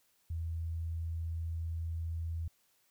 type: tone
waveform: sine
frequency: 82.41 Hz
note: E2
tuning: in tune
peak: -34 dBFS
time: 0.3-2.48 s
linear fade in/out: 5 ms
effects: white hiss -72 dBFS RMS until 2.9 s